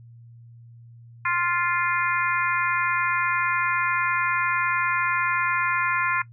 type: harmonic tone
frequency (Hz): 349.2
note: F4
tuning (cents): 0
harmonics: 3 / 4 / 5 / 6 / 7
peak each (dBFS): -26 / -27 / -28 / -29 / -29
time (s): 1.25-6.22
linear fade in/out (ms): 5
effects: noise-tail reverb RT60 0.1 s tail -18 dB re dry + added 117 Hz sine -44 dBFS peak until 6.32 s